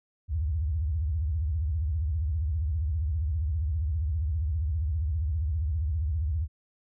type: tone with vibrato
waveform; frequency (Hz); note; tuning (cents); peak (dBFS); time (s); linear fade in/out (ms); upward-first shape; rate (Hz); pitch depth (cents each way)
sine; 76.9; D#2; -20; -25; 0.28-6.48; 50; sine; 15; 260
effects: none